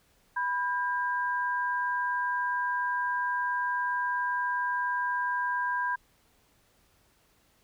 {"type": "tone pair together", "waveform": "sine", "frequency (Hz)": [987.8, 1604.9], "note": ["B5", "G6"], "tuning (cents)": [0, 40], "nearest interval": "minor sixth", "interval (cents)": 840, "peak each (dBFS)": [-29, -30], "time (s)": [0.36, 5.96], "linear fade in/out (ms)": 10, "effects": ["pink hiss -66 dBFS RMS until 7.63 s"]}